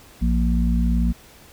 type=harmonic tone; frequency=58.2 Hz; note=A#1; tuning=2 cents flat; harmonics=1 / 3 / 4; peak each=-18 / -23 / -24 dBFS; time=0.21-1.13 s; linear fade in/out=20 ms; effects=pink hiss -48 dBFS RMS until 1.52 s